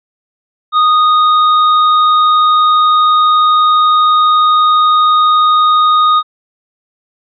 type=tone with tanh clipping; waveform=triangle; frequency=1239 Hz; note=D#6; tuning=8 cents flat; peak=-8 dBFS; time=0.72-6.23 s; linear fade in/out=50 ms; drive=15 dB; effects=resampled to 11025 Hz